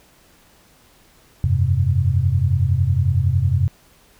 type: chord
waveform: sine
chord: F suspended second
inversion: none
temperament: just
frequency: 87.31 / 98.22 / 130.96 Hz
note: F2 / G2 / C3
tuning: 0 / +4 / +2 cents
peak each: -19 dBFS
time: 1.44-3.68 s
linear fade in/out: 0 ms
effects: pink hiss -53 dBFS RMS until 4.19 s